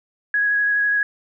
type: tone with vibrato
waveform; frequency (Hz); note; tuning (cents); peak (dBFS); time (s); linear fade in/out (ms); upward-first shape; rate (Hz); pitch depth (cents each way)
sine; 1664; G#6; +3; -16; 0.34-1.03; 2; square; 12; 9
effects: none